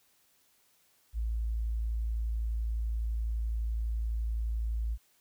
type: tone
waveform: sine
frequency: 55.9 Hz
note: A1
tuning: 28 cents sharp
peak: -29 dBFS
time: 1.13-4.98 s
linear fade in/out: 50 ms
effects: white hiss -68 dBFS RMS until 5.2 s